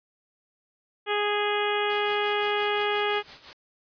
harmonic tone, 414.3 Hz, G#4, 4 cents flat, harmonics 1 / 2 / 3 / 4 / 5 / 6 / 7 / 8, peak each -27 / -30 / -32 / -33 / -34 / -35 / -35 / -36 dBFS, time 1.06-3.23 s, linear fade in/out 50 ms
white noise with tremolo, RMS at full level -41 dBFS, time 1.9-3.53 s, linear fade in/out 0 ms, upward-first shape sine, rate 5.8 Hz, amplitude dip 70%
effects resampled to 11025 Hz

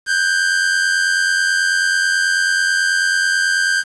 45% pulse tone pair together, 1500 / 1589.2 Hz, F#6 / G6, +23 / +23 cents, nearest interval minor second, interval 100 cents, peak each -21 / -15 dBFS, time 0.06-3.84 s, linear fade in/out 50 ms, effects resampled to 22050 Hz + 7-bit

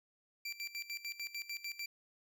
25% pulse tone with tremolo, 2349 Hz, D7, in tune, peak -35 dBFS, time 0.45-1.86 s, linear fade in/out 5 ms, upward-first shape square, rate 6.7 Hz, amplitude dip 80%, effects none

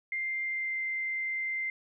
sine tone with pitch glide, 2099 to 2085 Hz, C7 to C7, +5 to -7 cents, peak -30 dBFS, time 0.12-1.7 s, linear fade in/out 2 ms, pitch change -12 cents, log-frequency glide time 0.4-0.79 s, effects none

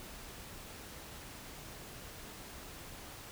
silence, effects pink hiss -49 dBFS RMS until 3.31 s

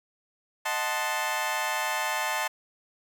20% pulse chord, D# diminished seventh, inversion none, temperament equal, 622.3 / 740 / 880 / 1046.5 Hz, D#5 / F#5 / A5 / C6, 0 / 0 / 0 / 0 cents, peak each -30 / -30 / -25 / -28 dBFS, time 0.65-2.48 s, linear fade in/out 10 ms, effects none

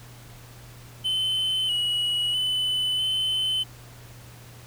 triangle tone with pitch steps, 3056 / 2919 / 3011 / 3052 Hz, G7 / F#7 / F#7 / G7, -45 / -24 / +30 / -47 cents, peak -21 dBFS, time 1.04-3.64 s, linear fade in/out 20 ms, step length 650 ms, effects added 120 Hz sine -45 dBFS peak until 4.66 s + pink hiss -49 dBFS RMS until 4.66 s

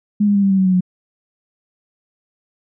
sine tone with pitch steps, 207.3 / 203.5 / 199.78 / 196.12 / 192.53 / 189 / 185.54 / 182.14 Hz, G#3 / G#3 / G3 / G3 / G3 / F#3 / F#3 / F#3, -3 / -35 / +33 / +1 / -31 / +37 / +5 / -27 cents, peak -11 dBFS, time 0.2-0.808 s, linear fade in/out 10 ms, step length 76 ms, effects none

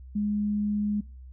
sine tone, 207.7 Hz, G#3, in tune, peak -24 dBFS, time 0.15-1.01 s, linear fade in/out 10 ms, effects noise-tail reverb RT60 0.4 s tail -25 dB re dry + added 64 Hz sine -42 dBFS peak until 1.32 s

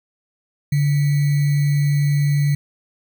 sine tone with sample-and-hold, 144.4 Hz, D3, 29 cents flat, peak -14 dBFS, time 0.72-2.55 s, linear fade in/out 5 ms, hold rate 2100 Hz, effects none

